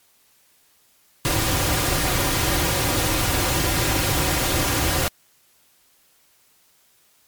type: noise with comb filter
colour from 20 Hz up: pink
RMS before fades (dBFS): -21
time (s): 1.25-5.08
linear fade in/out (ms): 0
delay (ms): 4.6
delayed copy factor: -0.6
effects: white hiss -59 dBFS RMS until 7.27 s + MP3 96 kbps